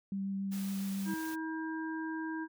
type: tone with vibrato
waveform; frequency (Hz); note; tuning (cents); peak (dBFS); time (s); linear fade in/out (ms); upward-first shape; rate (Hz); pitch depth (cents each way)
sine; 195.5; G3; -4; -33; 0.12-1.14; 2; sine; 7.2; 9
type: noise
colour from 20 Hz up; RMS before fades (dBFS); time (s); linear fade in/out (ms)
white; -48; 0.51-1.36; 20
type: harmonic tone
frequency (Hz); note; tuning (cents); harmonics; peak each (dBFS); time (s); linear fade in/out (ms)
320; D#4; +49; 1 / 3 / 5; -36 / -44 / -43; 1.05-2.48; 50
effects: none